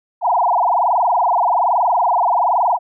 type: tone with frequency modulation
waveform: sine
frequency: 838 Hz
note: G#5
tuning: 15 cents sharp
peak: -12 dBFS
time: 0.21-2.79 s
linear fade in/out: 50 ms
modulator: 21.2 Hz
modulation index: 7.3
effects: none